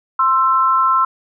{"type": "tone pair together", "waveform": "sine", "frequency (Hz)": [1048, 1330.7], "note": ["C6", "E6"], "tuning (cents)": [2, 16], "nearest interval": "major third", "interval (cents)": 414, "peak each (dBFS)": -14, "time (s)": [0.19, 1.05], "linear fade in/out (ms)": 5, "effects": []}